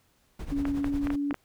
brown noise with tremolo, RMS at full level -33 dBFS, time 0.39-1.16 s, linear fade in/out 5 ms, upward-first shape triangle, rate 11 Hz, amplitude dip 80%
sine tone with pitch glide, 281.7 to 285.6 Hz, C#4 to D4, +28 to -48 cents, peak -26 dBFS, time 0.52-1.33 s, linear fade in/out 2 ms, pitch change +24 cents, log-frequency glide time 0.78-1.11 s
clicks, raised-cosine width 0.5 ms, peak -18 dBFS, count 6, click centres 0.654 / 0.844 / 1.071 / 1.104 / 1.309 / 1.343 s
effects pink hiss -67 dBFS RMS until 1.44 s

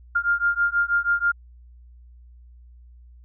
sine beating tone pair, 1400 / 1406.2 Hz, F6 / F6, +4 / +11 cents, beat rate 6.2 Hz, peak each -22 dBFS, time 0.15-1.32 s, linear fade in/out 10 ms, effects added 60 Hz sine -45 dBFS peak until 3.24 s

